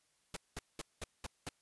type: noise bursts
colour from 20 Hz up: pink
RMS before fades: -42 dBFS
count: 6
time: 0.34-1.49 s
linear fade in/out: 2 ms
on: 25 ms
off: 200 ms
effects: white hiss -75 dBFS RMS until 1.61 s + resampled to 24000 Hz